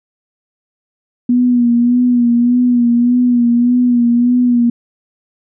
sine tone with vibrato, 242.2 Hz, B3, 34 cents flat, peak -8 dBFS, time 1.29-4.7 s, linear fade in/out 5 ms, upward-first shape sine, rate 1.7 Hz, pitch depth 40 cents each way, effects none

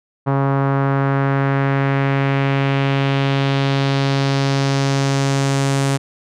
sawtooth tone with low-pass filter sweep, 137.5 Hz, C#3, 14 cents flat, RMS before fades -17 dBFS, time 0.26-5.98 s, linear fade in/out 20 ms, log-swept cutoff 1100 to 8700 Hz, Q 1.7, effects none

